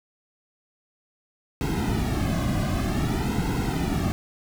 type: noise with flanger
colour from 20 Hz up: brown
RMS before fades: -25 dBFS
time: 1.61-4.12 s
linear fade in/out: 0 ms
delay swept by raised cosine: 1.7 to 2.22 ms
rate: 0.53 Hz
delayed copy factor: -1
effects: none